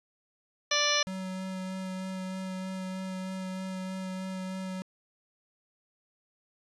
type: harmonic tone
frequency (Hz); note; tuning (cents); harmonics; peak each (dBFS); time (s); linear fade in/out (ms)
587.3; D5; 0; 1 / 2 / 3 / 4 / 5 / 6 / 7 / 9 / 10; -33 / -33 / -33 / -33 / -33 / -33 / -33 / -33 / -33; 0.71-1.03; 5
type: tone with vibrato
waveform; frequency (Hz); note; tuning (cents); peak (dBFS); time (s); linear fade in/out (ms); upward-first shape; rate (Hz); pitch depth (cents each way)
square; 187.8; F#3; +26; -35; 1.07-4.82; 0; sine; 3.2; 11
effects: resampled to 24000 Hz + 9-bit